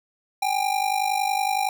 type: ring-modulated tone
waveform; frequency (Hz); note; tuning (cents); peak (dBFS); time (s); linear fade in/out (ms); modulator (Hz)
square; 796; G5; +26; -19; 0.42-1.69; 2; 25.4
effects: none